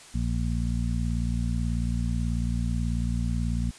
harmonic tone, 58.3 Hz, A#1, 1 cent sharp, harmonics 1 / 2 / 3 / 4, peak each -27 / -30 / -32 / -33 dBFS, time 0.14-3.71 s, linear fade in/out 10 ms, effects white hiss -48 dBFS RMS until 3.78 s + resampled to 22050 Hz

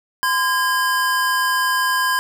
square tone pair together, 1025 / 1627.1 Hz, C6 / G#6, -36 / -36 cents, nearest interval minor sixth, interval 800 cents, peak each -20 dBFS, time 0.23-2.19 s, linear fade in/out 0 ms, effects none

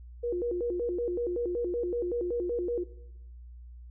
sine tone with vibrato, 411.4 Hz, G#4, 16 cents flat, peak -28 dBFS, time 0.23-2.84 s, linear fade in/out 10 ms, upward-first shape square, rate 5.3 Hz, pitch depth 260 cents each way, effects noise-tail reverb RT60 0.8 s tail -17 dB re dry + added 60 Hz sine -44 dBFS peak until 3.9 s

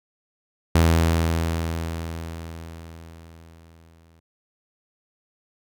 sawtooth tone with exponential decay, 82.41 Hz, E2, in tune, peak -10 dBFS, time 0.75-4.2 s, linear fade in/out 5 ms, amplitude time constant 750 ms, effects none

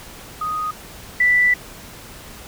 sine tone pair in turn, 1244.5 / 1975.5 Hz, D#6 / B6, 0 / 0 cents, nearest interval minor sixth, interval 800 cents, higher second, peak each -21 / -12 dBFS, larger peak second, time 0.41-0.71 / 1.2-1.54 s, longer second, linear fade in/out 5 ms, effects pink hiss -39 dBFS RMS until 2.47 s

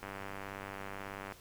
click train, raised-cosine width 0.5 ms, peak -27 dBFS, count 128, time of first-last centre 0.03-1.322 s, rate 98.3 Hz, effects pink hiss -57 dBFS RMS until 1.4 s

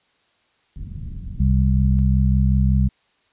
pink low-pass noise, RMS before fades -32 dBFS, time 0.76-1.99 s, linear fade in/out 0 ms, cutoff 180 Hz, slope 24 dB/octave
harmonic tone, 65.41 Hz, C2, in tune, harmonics 1 / 2 / 3, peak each -16 / -19 / -21 dBFS, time 1.39-2.89 s, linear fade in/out 20 ms
effects white hiss -63 dBFS RMS until 3.32 s + resampled to 8000 Hz

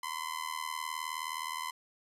sawtooth tone with amplitude modulation, 1023 Hz, C6, 39 cents flat, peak -28 dBFS, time 0.03-1.71 s, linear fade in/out 5 ms, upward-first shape sine, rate 79.3 Hz, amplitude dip 90%, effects resampled to 32000 Hz

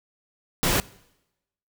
pink noise, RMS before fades -22 dBFS, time 0.63-0.8 s, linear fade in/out 0 ms, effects noise-tail reverb RT60 0.9 s tail -22 dB re dry

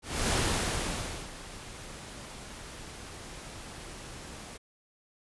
pink noise with ADSR envelope, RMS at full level -27 dBFS, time 0.02-4.58 s, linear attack 270 ms, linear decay 1000 ms, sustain -17 dB, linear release 19 ms, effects resampled to 24000 Hz

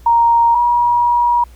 sine tone pair in turn, 934 / 958.6 Hz, A#5 / A#5, +3 / +48 cents, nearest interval unison, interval 45 cents, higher second, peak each -8 / -10 dBFS, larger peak first, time 0.06-0.55 / 0.55-1.44 s, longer second, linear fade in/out 5 ms, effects added 60 Hz sine -37 dBFS peak until 1.55 s + pink hiss -50 dBFS RMS until 1.55 s

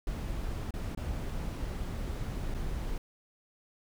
brown noise with dropouts, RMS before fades -35 dBFS, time 0.07-2.98 s, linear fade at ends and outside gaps 2 ms, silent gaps 0.708-0.738 / 0.949-0.973 / 2.541-2.546 s, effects none

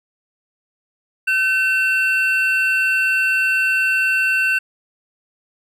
triangle tone pair together, 1528.1 / 2700 Hz, G6 / E7, -45 / +41 cents, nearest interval minor seventh, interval 986 cents, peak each -16 dBFS, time 1.27-4.59 s, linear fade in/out 10 ms, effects none

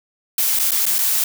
blue noise with dropouts, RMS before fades -18 dBFS, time 0.38-1.24 s, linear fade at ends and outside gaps 2 ms, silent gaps 0.589-0.596 / 0.709-0.717 / 0.856-0.864 / 0.984-0.988 s, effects none

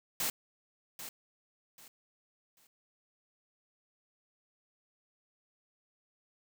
white noise with echo, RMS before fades -33 dBFS, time 0.2-0.3 s, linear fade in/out 2 ms, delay 790 ms, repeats 3, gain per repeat -11 dB, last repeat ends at 2.67 s, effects none

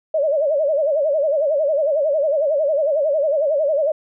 sine tone with vibrato, 594 Hz, D5, 20 cents sharp, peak -15 dBFS, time 0.14-3.92 s, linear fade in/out 5 ms, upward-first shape sine, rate 11 Hz, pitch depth 140 cents each way, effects none

